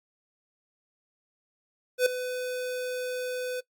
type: tone with ADSR envelope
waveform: square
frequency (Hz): 502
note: B4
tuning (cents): +28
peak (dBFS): -18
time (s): 1.98-3.61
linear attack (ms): 81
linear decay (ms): 4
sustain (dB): -13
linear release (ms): 16
effects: noise-tail reverb RT60 0.1 s tail -21 dB re dry + Opus 48 kbps